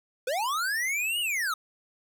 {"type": "linear two-way sweep", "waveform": "square", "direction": "up then down", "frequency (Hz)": [473.8, 2960, 1223], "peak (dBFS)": -27, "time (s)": [0.27, 1.54], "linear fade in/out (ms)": 5, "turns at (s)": 1.2, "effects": []}